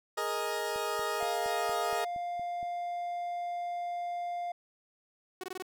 20% pulse chord, Ab suspended second, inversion none, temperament equal, 415.3 / 466.2 / 622.3 Hz, Ab4 / Bb4 / Eb5, 0 / 0 / 0 cents, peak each -31 dBFS, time 0.17-2.05 s, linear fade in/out 10 ms
click train, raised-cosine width 3 ms, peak -38 dBFS, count 9, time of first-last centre 0.76-2.629 s, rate 4.28 Hz
triangle tone, 701 Hz, F5, 6 cents sharp, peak -31 dBFS, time 1.2-4.52 s, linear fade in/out 5 ms
sawtooth tone bursts, 371.6 Hz, F#4, 7 cents sharp, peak -33 dBFS, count 5, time 5.41-5.624 s, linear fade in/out 2 ms, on 26 ms, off 21 ms
effects none

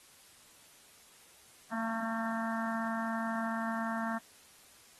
harmonic tone with a mistuned harmonic, 226.2 Hz, A3, 48 cents sharp, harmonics 1 / 3 / 4 / 5 / 6 / 7 / 8, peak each -35 / -40 / -41 / -42 / -43 / -43 / -44 dBFS, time 1.71-4.19 s, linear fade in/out 20 ms, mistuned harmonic 5, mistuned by -23 cents, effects white hiss -59 dBFS RMS until 4.99 s + AAC 32 kbps

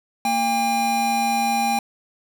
square tone pair together, 231.2 / 804 Hz, A#3 / G5, -14 / +44 cents, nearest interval octave + minor seventh, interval 2158 cents, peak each -27 / -20 dBFS, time 0.25-1.79 s, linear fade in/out 2 ms, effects none

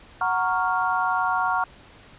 sine chord, Gb major seventh, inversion none, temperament equal, 740 / 932.3 / 1108.7 / 1396.9 Hz, Gb5 / Bb5 / Db6 / F6, 0 / 0 / 0 / 0 cents, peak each -26 dBFS, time 0.21-1.64 s, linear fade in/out 2 ms, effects pink hiss -49 dBFS RMS until 2.18 s + resampled to 8000 Hz

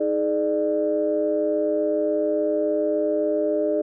sine tone cluster, 314.3 / 421.4 / 598 Hz, D#4 / G#4 / D5, +18 / +25 / +31 cents, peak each -25 / -24 / -22 dBFS, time 0-3.82 s, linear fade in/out 10 ms, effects tanh soft clip ceiling -10 dBFS

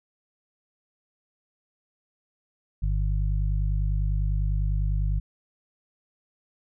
harmonic tone, 50 Hz, G1, 35 cents sharp, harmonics 1 / 2 / 3, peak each -23 / -29 / -33 dBFS, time 2.82-5.2 s, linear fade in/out 10 ms, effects none

